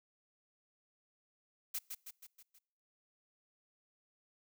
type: noise with echo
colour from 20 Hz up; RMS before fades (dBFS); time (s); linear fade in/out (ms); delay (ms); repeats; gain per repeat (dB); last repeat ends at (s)
blue; -38; 1.74-1.79; 10; 160; 5; -5; 2.59
effects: noise-tail reverb RT60 0.8 s tail -26 dB re dry